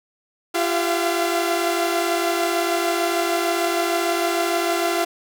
sawtooth tone cluster, 342.8 / 394 / 679 / 717 Hz, F4 / G4 / F5 / F5, -32 / +9 / -49 / +45 cents, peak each -19 / -23 / -20 / -26 dBFS, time 0.54-5.05 s, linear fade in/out 10 ms, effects none

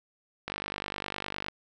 click train, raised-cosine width 0.3 ms, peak -17 dBFS, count 51, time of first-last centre 0.48-1.484 s, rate 49.8 Hz, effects none

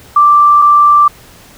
sine tone pair in turn, 1174.7 / 1174.7 Hz, D6 / D6, 0 / 0 cents, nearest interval unison, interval 0 cents, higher neither, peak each -3 dBFS, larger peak neither, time 0.16-0.62 / 0.62-1.08 s, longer neither, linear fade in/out 5 ms, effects pink hiss -39 dBFS RMS until 1.57 s

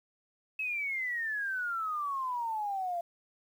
sine exponential sweep, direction down, 2599 to 678 Hz, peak -31 dBFS, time 0.59-3.01 s, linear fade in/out 5 ms, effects 10-bit

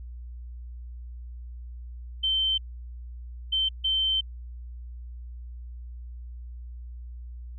sine tone bursts at uneven times, 3099 Hz, G7, 21 cents flat, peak -22 dBFS, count 3, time 2.23-2.58 / 3.52-3.69 / 3.84-4.21 s, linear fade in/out 10 ms, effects added 60 Hz sine -37 dBFS peak until 7.58 s

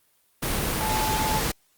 sine tone in noise, 868 Hz, A5, 24 cents flat, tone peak -26 dBFS, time 0.8-1.4 s, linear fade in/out 10 ms, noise pink, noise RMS -26 dBFS, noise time 0.42-1.52 s, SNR -3 dB, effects white hiss -65 dBFS RMS until 1.77 s + Opus 32 kbps

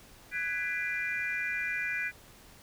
sine chord, G# half-diminished seventh, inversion third, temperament just, 1495.1 / 1661.2 / 1993.5 / 2392 Hz, F#6 / G#6 / B6 / D7, +18 / 0 / +16 / +31 cents, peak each -37 / -36 / -35 / -34 dBFS, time 0.31-2.12 s, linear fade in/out 50 ms, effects tanh soft clip ceiling -21 dBFS + pink hiss -55 dBFS RMS until 2.62 s

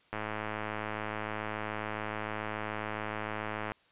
click train, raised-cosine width 0.5 ms, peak -20 dBFS, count 385, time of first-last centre 0.13-3.719 s, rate 107 Hz, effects white hiss -65 dBFS RMS until 3.91 s + resampled to 8000 Hz

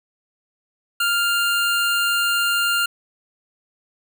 25% pulse tone, 1399 Hz, F6, 3 cents sharp, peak -14 dBFS, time 1-2.86 s, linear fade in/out 5 ms, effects 8-bit

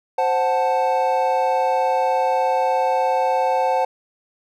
triangle chord, F# diminished, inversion second, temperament equal, 523.3 / 740 / 880 Hz, C5 / F#5 / A5, 0 / 0 / 0 cents, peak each -19 dBFS, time 0.18-3.85 s, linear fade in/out 5 ms, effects none

